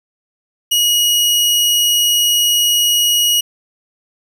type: tone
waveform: sawtooth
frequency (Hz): 2900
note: F#7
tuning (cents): -35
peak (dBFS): -8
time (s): 0.71-3.41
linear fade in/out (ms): 10
effects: none